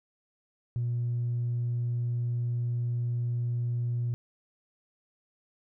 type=tone with tanh clipping; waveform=triangle; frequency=120 Hz; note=B2; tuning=49 cents flat; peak=-27 dBFS; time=0.76-4.14 s; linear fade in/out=0 ms; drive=5 dB; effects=none